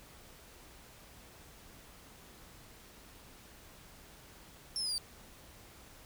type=exponential sweep; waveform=35% pulse; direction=down; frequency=5430 to 4600 Hz; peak=-31 dBFS; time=4.76-4.98 s; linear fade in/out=0 ms; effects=added 60 Hz sine -65 dBFS peak until 6.05 s + pink hiss -56 dBFS RMS until 6.05 s